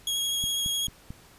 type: tone with vibrato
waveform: sawtooth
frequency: 3300 Hz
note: G#7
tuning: 12 cents flat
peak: -23 dBFS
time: 0.07-0.87 s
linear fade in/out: 2 ms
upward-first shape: triangle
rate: 12 Hz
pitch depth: 20 cents each way
type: click train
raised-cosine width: 5 ms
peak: -25 dBFS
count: 4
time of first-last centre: 0.44-1.105 s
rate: 4.51 Hz
effects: pink hiss -54 dBFS RMS until 1.38 s + resampled to 32000 Hz